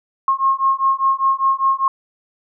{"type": "beating tone pair", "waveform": "sine", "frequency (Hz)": [1075, 1080], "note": ["C6", "C#6"], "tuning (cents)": [47, -45], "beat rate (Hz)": 5, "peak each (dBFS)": -17, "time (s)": [0.28, 1.88], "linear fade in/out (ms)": 2, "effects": []}